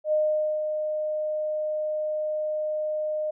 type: tone with ADSR envelope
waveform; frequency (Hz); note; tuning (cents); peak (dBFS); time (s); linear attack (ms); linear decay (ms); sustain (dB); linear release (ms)
sine; 613; D#5; -26; -19; 0.04-3.31; 84; 480; -6; 10
effects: none